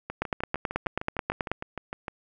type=two click trains; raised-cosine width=0.5 ms; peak=-18 / -11 dBFS; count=14 / 13; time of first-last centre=0.1-2.082 / 0.22-1.516 s; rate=6.56 / 9.26 Hz; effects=none